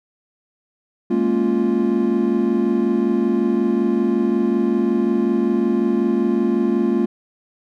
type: chord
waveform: triangle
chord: Bb minor seventh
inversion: third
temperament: equal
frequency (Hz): 207.7 / 233.1 / 277.2 / 349.2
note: Ab3 / Bb3 / Db4 / F4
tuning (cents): 0 / 0 / 0 / 0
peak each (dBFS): -20 / -18 / -22 / -18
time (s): 1.1-7.06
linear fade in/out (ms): 10
effects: none